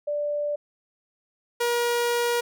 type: tone pair in turn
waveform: sine / sawtooth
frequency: 587.3 / 477.1 Hz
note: D5 / A#4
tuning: 0 / +40 cents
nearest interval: major third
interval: 360 cents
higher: first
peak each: -24 / -18 dBFS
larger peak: second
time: 0.07-0.56 / 1.6-2.41 s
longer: second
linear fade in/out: 10 ms
effects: none